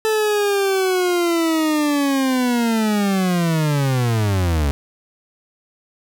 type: linear sweep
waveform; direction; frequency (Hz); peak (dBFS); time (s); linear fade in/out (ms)
40% pulse; down; 440 to 68; -15; 0.05-4.71; 0
effects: none